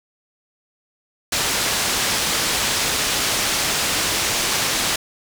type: low-pass noise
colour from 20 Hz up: white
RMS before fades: -21 dBFS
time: 1.32-4.96 s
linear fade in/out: 5 ms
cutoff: 7000 Hz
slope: 12 dB/octave
effects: none